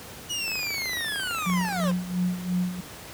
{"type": "linear sweep", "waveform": "25% pulse", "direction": "down", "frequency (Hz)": [2938, 493.9], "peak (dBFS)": -24, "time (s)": [0.29, 1.92], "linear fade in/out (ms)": 20}
{"type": "click train", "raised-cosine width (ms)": 0.5, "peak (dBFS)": -23, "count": 39, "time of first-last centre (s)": [0.48, 1.914], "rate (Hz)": 26.5}
{"type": "tone with tremolo", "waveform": "sine", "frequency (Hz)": 180, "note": "F#3", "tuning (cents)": -47, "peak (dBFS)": -21, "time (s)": [1.46, 2.81], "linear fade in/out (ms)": 10, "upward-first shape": "sine", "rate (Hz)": 2.9, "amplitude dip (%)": 75}
{"effects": ["pink hiss -42 dBFS RMS until 3.13 s", "high-pass 60 Hz 12 dB/octave"]}